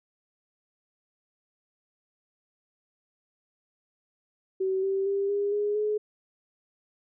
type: tone with pitch steps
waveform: sine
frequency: 380 / 388.2 / 396.6 / 405.2 / 413.9 / 422.9 Hz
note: F#4 / G4 / G4 / G#4 / G#4 / G#4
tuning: +46 / -17 / +20 / -43 / -6 / +31 cents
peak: -24 dBFS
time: 4.6-5.98 s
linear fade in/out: 10 ms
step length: 230 ms
effects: none